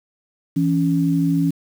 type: tone pair together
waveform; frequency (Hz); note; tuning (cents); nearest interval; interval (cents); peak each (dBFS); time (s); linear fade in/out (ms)
sine; 165.53 / 278.9; E3 / C#4; +8 / +11; major sixth; 903; -18; 0.56-1.51; 10
effects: 7-bit